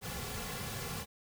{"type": "noise with comb filter", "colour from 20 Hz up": "pink", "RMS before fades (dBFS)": -40, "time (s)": [0.01, 1.06], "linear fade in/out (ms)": 50, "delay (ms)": 3.2, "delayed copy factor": -0.7, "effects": []}